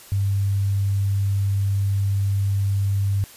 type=tone; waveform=sine; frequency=98.9 Hz; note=G2; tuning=16 cents sharp; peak=-18 dBFS; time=0.12-3.24 s; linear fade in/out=0 ms; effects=white hiss -45 dBFS RMS until 3.36 s + resampled to 32000 Hz